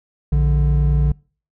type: tone pair together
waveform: triangle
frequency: 58.71 / 146.83 Hz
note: A#1 / D3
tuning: +13 / 0 cents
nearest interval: octave + major third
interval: 1587 cents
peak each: -13 / -15 dBFS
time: 0.32-1.12 s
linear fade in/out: 5 ms
effects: noise-tail reverb RT60 0.4 s tail -25 dB re dry